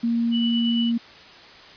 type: tone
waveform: sine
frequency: 233.1 Hz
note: A#3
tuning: in tune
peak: -19 dBFS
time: 0.03-0.98 s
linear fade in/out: 10 ms
type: tone with tremolo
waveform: sine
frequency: 2960 Hz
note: F#7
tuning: in tune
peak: -25 dBFS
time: 0.31-0.92 s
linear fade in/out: 50 ms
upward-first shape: sine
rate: 8.7 Hz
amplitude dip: 35%
effects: white hiss -45 dBFS RMS until 1.76 s + resampled to 11025 Hz